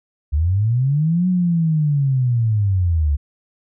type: linear two-way sweep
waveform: sine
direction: up then down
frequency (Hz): 69 to 185 to 69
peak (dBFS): -14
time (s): 0.32-3.17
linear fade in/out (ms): 20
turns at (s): 1.28
effects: none